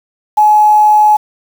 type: tone with quantisation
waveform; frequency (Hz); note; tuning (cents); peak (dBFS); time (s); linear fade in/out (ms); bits
sine; 847; G#5; +34; -4; 0.37-1.17; 10; 5
effects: none